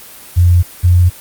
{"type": "tone pair in turn", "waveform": "sine", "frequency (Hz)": [87.8, 88.67], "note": ["F2", "F2"], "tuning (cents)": [10, 27], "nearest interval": "unison", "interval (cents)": 17, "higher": "second", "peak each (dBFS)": -5, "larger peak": "neither", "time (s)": [[0.36, 0.63], [0.83, 1.1]], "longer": "neither", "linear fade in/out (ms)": 20, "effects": ["white hiss -35 dBFS RMS until 1.2 s", "Opus 24 kbps"]}